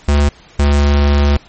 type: tone pair in turn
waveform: square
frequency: 72.3 / 71.84 Hz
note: D2 / D2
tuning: -27 / -38 cents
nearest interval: unison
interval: 11 cents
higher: first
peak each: -9 dBFS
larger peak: neither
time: 0.08-0.29 / 0.59-1.37 s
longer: second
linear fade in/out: 5 ms
effects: pink hiss -43 dBFS RMS until 1.48 s + MP3 32 kbps